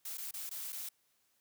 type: noise with dropouts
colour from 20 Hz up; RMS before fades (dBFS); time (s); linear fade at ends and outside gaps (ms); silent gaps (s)
blue; -42; 0.05-0.89; 5; 0.174-0.18 / 0.311-0.338 / 0.494-0.511 / 0.723-0.727
effects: white hiss -75 dBFS RMS until 1.4 s + high-pass 60 Hz 12 dB/octave